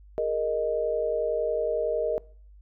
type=chord; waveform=sine; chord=Ab suspended second; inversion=none; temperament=equal; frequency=415.3 / 466.2 / 622.3 Hz; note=Ab4 / Bb4 / Eb5; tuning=0 / 0 / 0 cents; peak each=-33 / -27 / -27 dBFS; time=0.18-2.18 s; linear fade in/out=0 ms; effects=noise-tail reverb RT60 0.5 s tail -23 dB re dry + added 50 Hz sine -48 dBFS peak until 2.61 s